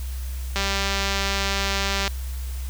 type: click train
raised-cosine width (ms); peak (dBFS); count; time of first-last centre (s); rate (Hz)
0.2; -7; 300; 0.56-2.078; 197
effects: added 64 Hz sine -27 dBFS peak until 2.69 s + white hiss -43 dBFS RMS until 2.69 s